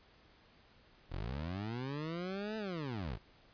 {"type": "linear two-way sweep", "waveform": "20% pulse", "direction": "up then down", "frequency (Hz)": [37, 222.1, 42.93], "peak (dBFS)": -33, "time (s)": [1.09, 3.19], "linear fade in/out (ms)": 50, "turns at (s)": 2.57, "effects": ["pink hiss -64 dBFS RMS until 3.53 s", "resampled to 11025 Hz"]}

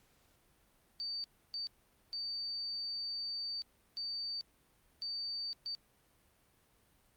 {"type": "tone bursts at uneven times", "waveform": "sine", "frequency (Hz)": 4600, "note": "D8", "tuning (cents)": -37, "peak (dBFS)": -37, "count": 6, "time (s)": [[1, 1.24], [1.54, 1.67], [2.13, 3.62], [3.97, 4.41], [5.02, 5.53], [5.66, 5.75]], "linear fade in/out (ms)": 0, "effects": ["pink hiss -70 dBFS RMS until 7.16 s", "Opus 48 kbps"]}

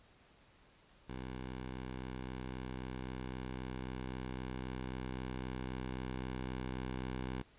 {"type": "tone with level ramp", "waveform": "10% pulse", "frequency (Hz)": 63.8, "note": "C2", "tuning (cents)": -43, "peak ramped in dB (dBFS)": [-34, -30], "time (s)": [1.08, 7.43], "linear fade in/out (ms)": 20, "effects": ["pink hiss -65 dBFS RMS until 7.58 s", "resampled to 8000 Hz"]}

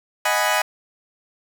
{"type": "chord", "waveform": "20% pulse", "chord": "G# minor seventh", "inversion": "second", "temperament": "equal", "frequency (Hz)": [622.3, 740, 830.6, 987.8], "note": ["D#5", "F#5", "G#5", "B5"], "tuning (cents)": [0, 0, 0, 0], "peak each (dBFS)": [-18, -20, -18, -19], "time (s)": [0.25, 0.62], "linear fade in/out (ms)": 5, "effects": []}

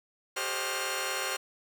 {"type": "tone cluster", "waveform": "10% pulse", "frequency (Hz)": [386.4, 425.9, 528, 608, 1412], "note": ["G4", "G#4", "C5", "D#5", "F6"], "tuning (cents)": [-25, 44, 16, -40, 19], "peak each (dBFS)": [-29, -34, -27, -32, -27], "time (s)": [0.36, 1.37], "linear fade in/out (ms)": 10, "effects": []}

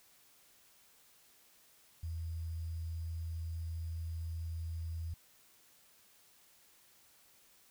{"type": "tone with sample-and-hold", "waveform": "sine", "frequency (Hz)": 82.41, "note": "E2", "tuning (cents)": 0, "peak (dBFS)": -37, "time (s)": [2.03, 5.14], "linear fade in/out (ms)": 5, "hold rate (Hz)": 4900, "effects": ["white hiss -65 dBFS RMS until 7.7 s"]}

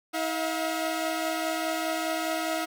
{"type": "tone cluster", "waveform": "sawtooth", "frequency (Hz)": [320.6, 646, 711], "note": ["E4", "E5", "F5"], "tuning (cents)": [-48, -35, 31], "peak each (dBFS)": -28, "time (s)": [0.13, 2.66], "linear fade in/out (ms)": 20, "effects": []}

